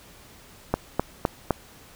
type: click train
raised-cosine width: 1 ms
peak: -6 dBFS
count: 4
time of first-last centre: 0.74-1.507 s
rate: 3.91 Hz
effects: pink hiss -50 dBFS RMS until 1.95 s